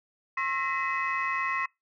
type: tone cluster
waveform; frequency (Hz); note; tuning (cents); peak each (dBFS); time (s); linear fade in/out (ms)
sine; 1076 / 1328 / 1860 / 2023 / 2562; C6 / E6 / A#6 / B6 / E7; +48 / +12 / -4 / +41 / -50; -29 / -38 / -34 / -32 / -36; 0.37-1.66; 5
effects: noise-tail reverb RT60 0.2 s tail -25 dB re dry + tanh soft clip ceiling -18 dBFS